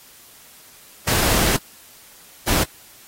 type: noise bursts at uneven times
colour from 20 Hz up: pink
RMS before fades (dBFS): -19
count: 2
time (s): 1.07-1.57 / 2.47-2.64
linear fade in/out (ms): 10
effects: white hiss -47 dBFS RMS until 3.07 s + AAC 48 kbps